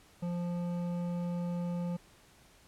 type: tone with hard clipping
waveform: triangle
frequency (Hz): 174.61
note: F3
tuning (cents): 0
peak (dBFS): -34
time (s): 0.22-1.97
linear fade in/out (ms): 10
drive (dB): 14
effects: pink hiss -61 dBFS RMS until 2.67 s + low-pass 12000 Hz 12 dB/octave